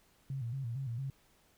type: tone with vibrato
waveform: sine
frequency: 125.8 Hz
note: B2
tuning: 32 cents sharp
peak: -35 dBFS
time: 0.3-1.1 s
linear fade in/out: 2 ms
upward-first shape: square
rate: 4.4 Hz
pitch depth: 130 cents each way
effects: pink hiss -68 dBFS RMS until 1.57 s